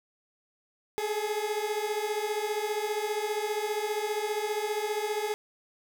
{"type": "beating tone pair", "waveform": "30% pulse", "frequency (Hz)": [415.3, 430.3], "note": ["G#4", "A4"], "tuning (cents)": [0, -39], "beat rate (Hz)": 15, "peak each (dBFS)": -29, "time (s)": [0.98, 5.34], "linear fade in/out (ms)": 0, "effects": []}